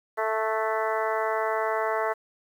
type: harmonic tone with a mistuned harmonic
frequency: 220 Hz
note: A3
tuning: in tune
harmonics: 2 / 3 / 4 / 5 / 6 / 7 / 8 / 9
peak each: -30 / -29 / -31 / -32 / -34 / -38 / -37 / -37 dBFS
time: 0.17-2.14 s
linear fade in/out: 20 ms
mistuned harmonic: 7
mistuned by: -22 cents
effects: 9-bit